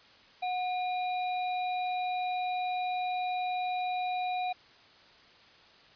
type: tone with sample-and-hold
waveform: sine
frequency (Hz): 731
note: F#5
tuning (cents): -21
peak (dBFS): -29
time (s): 0.42-4.53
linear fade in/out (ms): 10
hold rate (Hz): 3150
effects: white hiss -57 dBFS RMS until 5.95 s + resampled to 11025 Hz